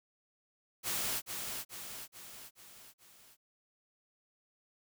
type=noise with echo; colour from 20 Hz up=white; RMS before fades=-35 dBFS; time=0.83-1.22 s; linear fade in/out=50 ms; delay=430 ms; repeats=5; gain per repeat=-5 dB; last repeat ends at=3.37 s; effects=none